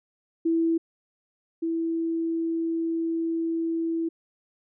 sine tone pair in turn, 329.6 / 329.6 Hz, E4 / E4, 0 / 0 cents, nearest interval unison, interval 0 cents, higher neither, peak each -20 / -24 dBFS, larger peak first, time 0.45-0.78 / 1.62-4.09 s, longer second, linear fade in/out 10 ms, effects none

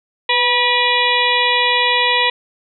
harmonic tone with a mistuned harmonic, 485.3 Hz, B4, 30 cents flat, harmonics 1 / 2 / 4 / 5 / 6 / 7 / 8, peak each -23 / -18 / -19 / -20 / -23 / -20 / -22 dBFS, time 0.29-2.3 s, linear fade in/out 5 ms, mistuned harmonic 1, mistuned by +38 cents, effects none

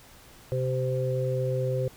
harmonic tone, 129.1 Hz, C3, 23 cents flat, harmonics 1 / 3 / 4, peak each -27 / -33 / -29 dBFS, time 0.52-1.88 s, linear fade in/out 0 ms, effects pink hiss -52 dBFS RMS until 1.96 s

